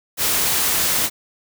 white noise, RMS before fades -19 dBFS, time 0.17-1.1 s, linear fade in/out 50 ms, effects none

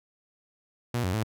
sawtooth tone with pitch steps, 120.5 / 91.4 / 109.3 Hz, B2 / F#2 / A2, -42 / -21 / -11 cents, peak -22 dBFS, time 0.94-1.234 s, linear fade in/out 5 ms, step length 98 ms, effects none

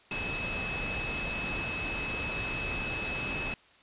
sine tone in noise, 2587 Hz, E7, 33 cents flat, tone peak -34 dBFS, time 0.11-3.54 s, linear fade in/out 2 ms, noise pink, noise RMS -36 dBFS, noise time 0.11-3.54 s, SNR -1 dB, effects white hiss -59 dBFS RMS until 3.82 s + resampled to 8000 Hz

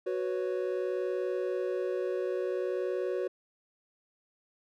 triangle chord, F# suspended fourth, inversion none, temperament equal, 370 / 493.9 / 554.4 Hz, F#4 / B4 / C#5, 0 / 0 / 0 cents, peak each -30 / -33 / -34 dBFS, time 0.06-3.28 s, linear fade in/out 10 ms, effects none

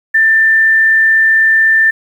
sine tone, 1782 Hz, A6, 22 cents sharp, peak -6 dBFS, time 0.14-1.91 s, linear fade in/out 10 ms, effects 7-bit

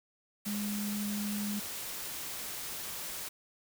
sine tone in noise, 206.5 Hz, G#3, 10 cents flat, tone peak -33 dBFS, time 0.46-1.6 s, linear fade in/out 10 ms, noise white, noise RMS -40 dBFS, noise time 0.45-3.29 s, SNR +4 dB, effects none

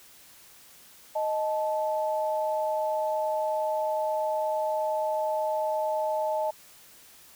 sine tone pair together, 622.3 / 871.5 Hz, D#5 / A5, 0 / -17 cents, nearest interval tritone, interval 583 cents, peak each -27 / -29 dBFS, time 1.15-6.51 s, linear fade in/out 10 ms, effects white hiss -53 dBFS RMS until 7.35 s

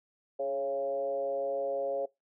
sine tone with frequency modulation, 551 Hz, C#5, 11 cents flat, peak -29 dBFS, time 0.39-2.06 s, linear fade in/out 10 ms, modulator 134 Hz, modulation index 0.81, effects noise-tail reverb RT60 0.2 s tail -23 dB re dry

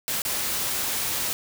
white noise with dropouts, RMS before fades -27 dBFS, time 0.08-1.33 s, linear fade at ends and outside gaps 0 ms, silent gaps 0.219-0.251 s, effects none

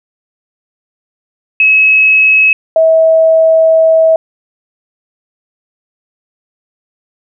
sine tone pair in turn, 2571 / 646.1 Hz, E7 / E5, -44 / -35 cents, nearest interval 2 octaves, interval 2391 cents, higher first, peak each -4 dBFS, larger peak neither, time 1.6-2.53 / 2.76-4.16 s, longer second, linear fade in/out 2 ms, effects none

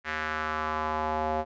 square tone with band-pass filter sweep, 77.78 Hz, D#2, in tune, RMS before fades -30 dBFS, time 0.04-1.45 s, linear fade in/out 50 ms, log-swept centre 1800 to 690 Hz, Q 2.5, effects resampled to 16000 Hz

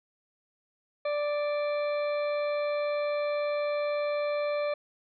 harmonic tone, 587.3 Hz, D5, in tune, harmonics 1 / 2 / 3 / 4 / 6 / 7, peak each -27 / -38 / -46 / -40 / -51 / -49 dBFS, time 1.05-4.74 s, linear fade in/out 5 ms, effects none

